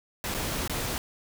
pink noise with dropouts, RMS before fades -31 dBFS, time 0.24-0.98 s, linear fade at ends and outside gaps 1 ms, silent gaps 0.342-0.346 / 0.677-0.696 s, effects none

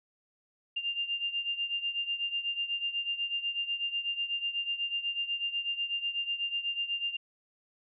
sine beating tone pair, 2794 / 2802.1 Hz, F7 / F7, 0 / +5 cents, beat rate 8.1 Hz, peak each -32 / -36 dBFS, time 0.76-7.17 s, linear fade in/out 10 ms, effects none

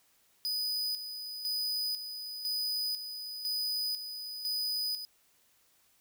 45% pulse tone with tremolo, 4978 Hz, D#8, in tune, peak -30 dBFS, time 0.45-5.05 s, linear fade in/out 0 ms, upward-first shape square, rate 1 Hz, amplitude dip 60%, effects white hiss -68 dBFS RMS until 6 s

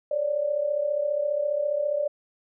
sine tone pair together, 554.4 / 589.2 Hz, C#5 / D5, 0 / +6 cents, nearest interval minor second, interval 106 cents, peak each -29 / -24 dBFS, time 0.11-2.08 s, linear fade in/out 5 ms, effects none

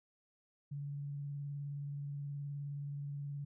sine tone with vibrato, 142.8 Hz, D3, 48 cents flat, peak -39 dBFS, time 0.71-3.45 s, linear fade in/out 10 ms, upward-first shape triangle, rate 19 Hz, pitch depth 26 cents each way, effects none

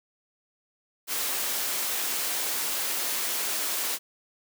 white high-pass noise, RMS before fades -29 dBFS, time 1.07-3.99 s, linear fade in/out 50 ms, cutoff 290 Hz, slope 12 dB/octave, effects none

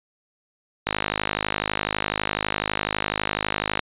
click train, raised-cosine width 0.3 ms, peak -5 dBFS, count 153, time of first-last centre 0.87-3.793 s, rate 52 Hz, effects resampled to 8000 Hz

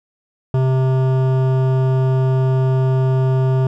triangle tone with hard clipping, 130.81 Hz, C3, in tune, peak -15 dBFS, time 0.54-3.67 s, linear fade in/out 2 ms, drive 18 dB, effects none

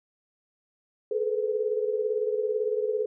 sine tone cluster, 425.9 / 443.8 / 498.1 Hz, G#4 / A4 / B4, +44 / +15 / +15 cents, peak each -27 / -31 / -30 dBFS, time 1.11-3.06 s, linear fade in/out 5 ms, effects none

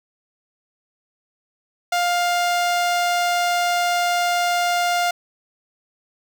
sawtooth tone with notch filter, 703 Hz, F5, 11 cents sharp, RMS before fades -20 dBFS, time 1.92-5.11 s, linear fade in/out 5 ms, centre 11000 Hz, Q 1.7, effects none

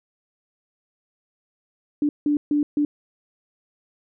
sine tone bursts at uneven times, 293.7 Hz, D4, in tune, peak -17 dBFS, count 4, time 2.02-2.09 / 2.26-2.37 / 2.51-2.63 / 2.77-2.85 s, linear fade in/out 2 ms, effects none

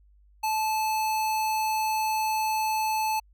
square tone, 870 Hz, A5, 20 cents flat, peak -25 dBFS, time 0.43-3.2 s, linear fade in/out 10 ms, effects added 50 Hz sine -55 dBFS peak until 3.33 s

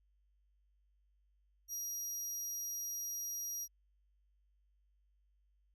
30% pulse tone, 5730 Hz, F8, 44 cents sharp, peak -35 dBFS, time 1.68-3.68 s, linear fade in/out 50 ms, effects added 50 Hz sine -70 dBFS peak until 5.74 s

